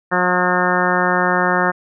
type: harmonic tone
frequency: 180 Hz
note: F#3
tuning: 47 cents flat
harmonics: 1 / 2 / 3 / 4 / 5 / 6 / 7 / 8 / 9 / 10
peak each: -23 / -23 / -23 / -23 / -23 / -23 / -23 / -23 / -23 / -23 dBFS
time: 0.11-1.72 s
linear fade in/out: 20 ms
effects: none